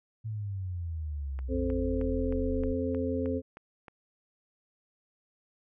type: exponential sweep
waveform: sine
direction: down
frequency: 112.4 to 35.2 Hz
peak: -32 dBFS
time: 0.24-2.74 s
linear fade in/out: 20 ms
type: click train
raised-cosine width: 0.5 ms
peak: -31 dBFS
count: 9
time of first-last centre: 1.39-3.882 s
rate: 3.21 Hz
type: harmonic tone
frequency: 87.31 Hz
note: F2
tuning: in tune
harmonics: 1 / 3 / 5 / 6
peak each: -35 / -31 / -34 / -35 dBFS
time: 1.48-3.42 s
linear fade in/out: 50 ms
effects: none